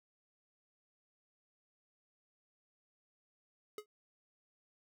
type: tone with exponential decay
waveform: square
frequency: 421.3 Hz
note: G#4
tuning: 25 cents sharp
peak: -39 dBFS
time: 3.78-3.86 s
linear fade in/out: 2 ms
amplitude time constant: 16 ms
effects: none